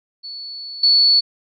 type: tone with level steps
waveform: sine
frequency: 4433 Hz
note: C#8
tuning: 1 cent flat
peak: -29 / -10 dBFS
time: 0.23-1.21 s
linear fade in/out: 20 ms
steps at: 0.83 s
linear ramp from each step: 5 ms
effects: none